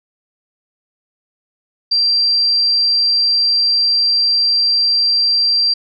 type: tone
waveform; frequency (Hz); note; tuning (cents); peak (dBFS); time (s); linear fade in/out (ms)
sine; 4718; D8; +7; -11; 1.91-5.74; 10
effects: none